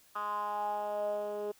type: tone with band-pass filter sweep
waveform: 10% pulse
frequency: 207.7 Hz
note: G#3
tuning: in tune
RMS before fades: -35 dBFS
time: 0.15-1.52 s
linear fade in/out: 10 ms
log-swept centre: 1200 to 450 Hz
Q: 5.6
effects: white hiss -63 dBFS RMS until 1.59 s